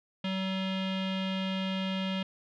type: tone with low-pass filter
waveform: square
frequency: 190 Hz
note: F#3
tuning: 46 cents sharp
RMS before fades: -32 dBFS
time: 0.24-2.23 s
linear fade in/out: 5 ms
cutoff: 3200 Hz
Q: 4.9
effects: none